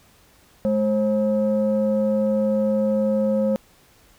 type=tone pair together; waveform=sine; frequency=211.8 / 533.7 Hz; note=G#3 / C5; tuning=+34 / +34 cents; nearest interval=octave + major third; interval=1600 cents; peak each=-19 dBFS; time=0.65-3.56 s; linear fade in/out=0 ms; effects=tanh soft clip ceiling -13 dBFS + pink hiss -55 dBFS RMS until 4.18 s